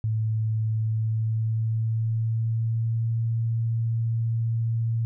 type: tone with pitch glide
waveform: sine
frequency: 110 to 114.34 Hz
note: A2 to A#2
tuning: 0 to -33 cents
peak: -22 dBFS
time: 0.04-5.05 s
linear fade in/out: 0 ms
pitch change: +67 cents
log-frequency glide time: 0.66-3.18 s
effects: none